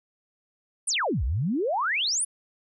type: exponential two-way sweep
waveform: sine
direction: down then up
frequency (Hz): 10410 to 55 to 10410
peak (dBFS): -23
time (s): 0.87-2.25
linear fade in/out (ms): 10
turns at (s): 1.24
effects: none